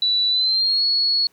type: tone with pitch glide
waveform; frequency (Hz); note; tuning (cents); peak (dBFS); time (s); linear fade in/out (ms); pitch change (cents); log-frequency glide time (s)
sine; 3953 to 4361; B7 to C#8; +1 to -29; -16; 0.02-1.27; 2; +170; 0.29-0.84
effects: pink hiss -60 dBFS RMS until 1.32 s + high-pass 150 Hz 12 dB/octave